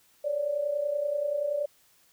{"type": "tone pair together", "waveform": "sine", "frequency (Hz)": [554.4, 584.9], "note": ["C#5", "D5"], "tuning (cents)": [0, -7], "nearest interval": "minor second", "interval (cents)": 93, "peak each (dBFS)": [-33, -27], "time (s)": [0.24, 1.66], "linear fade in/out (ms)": 10, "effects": ["white hiss -63 dBFS RMS until 2.12 s"]}